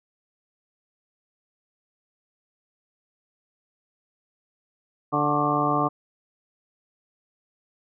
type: harmonic tone with a mistuned harmonic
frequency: 146.83 Hz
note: D3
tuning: in tune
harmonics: 1 / 2 / 3 / 4 / 5 / 6 / 7 / 8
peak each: -30 / -27 / -31 / -31 / -27 / -32 / -27 / -26 dBFS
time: 5.12-5.89 s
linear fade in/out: 20 ms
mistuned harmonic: 7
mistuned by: +81 cents
effects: none